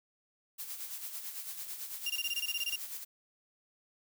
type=noise with tremolo; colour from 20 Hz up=blue; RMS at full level=-40 dBFS; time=0.58-3.05 s; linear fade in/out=20 ms; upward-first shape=sine; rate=9 Hz; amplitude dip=55%
type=tone bursts; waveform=35% pulse; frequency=2794 Hz; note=F7; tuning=in tune; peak=-30 dBFS; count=12; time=2.06-2.759 s; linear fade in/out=5 ms; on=39 ms; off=21 ms
effects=none